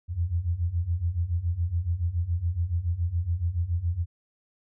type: beating tone pair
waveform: sine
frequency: 82 / 89.1 Hz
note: E2 / F2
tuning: -9 / +35 cents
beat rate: 7.1 Hz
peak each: -29 / -26 dBFS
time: 0.08-4.06 s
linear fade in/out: 50 ms
effects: none